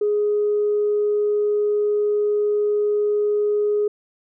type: tone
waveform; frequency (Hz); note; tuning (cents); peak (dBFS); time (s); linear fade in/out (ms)
sine; 416.4; G#4; +5; -16; 0.01-3.88; 5
effects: tanh soft clip ceiling -12 dBFS